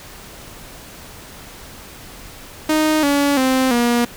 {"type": "tone with pitch steps", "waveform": "sawtooth", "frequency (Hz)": [310, 284.3, 260.7, 239], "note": ["D#4", "C#4", "C4", "A#3"], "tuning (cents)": [-6, 44, -6, 43], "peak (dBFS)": -10, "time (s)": [2.69, 4.05], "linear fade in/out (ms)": 5, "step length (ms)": 340, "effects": ["pink hiss -38 dBFS RMS until 4.16 s"]}